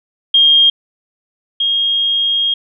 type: tone pair in turn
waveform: sine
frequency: 3226 / 3250 Hz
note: G7 / G#7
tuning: +49 / -38 cents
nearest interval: unison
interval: 13 cents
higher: second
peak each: -6 / -12 dBFS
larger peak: first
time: 0.34-0.7 / 1.6-2.54 s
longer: second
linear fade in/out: 5 ms
effects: none